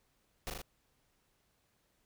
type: noise with echo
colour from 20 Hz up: pink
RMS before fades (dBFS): -39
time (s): 0.47-0.5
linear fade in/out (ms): 0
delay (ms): 39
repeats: 3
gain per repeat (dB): -2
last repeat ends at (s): 0.617
effects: pink hiss -75 dBFS RMS until 2.05 s